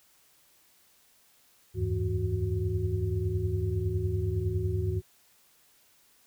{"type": "tone cluster", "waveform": "sine", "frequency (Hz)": [79.2, 90.9, 100.8, 162.1, 368.6], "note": ["D#2", "F#2", "G2", "E3", "F#4"], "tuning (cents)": [31, -30, 49, -29, -7], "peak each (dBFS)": [-33, -36, -29, -38, -34], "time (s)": [1.74, 5.02], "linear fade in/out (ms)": 50, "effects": ["white hiss -63 dBFS RMS until 6.26 s"]}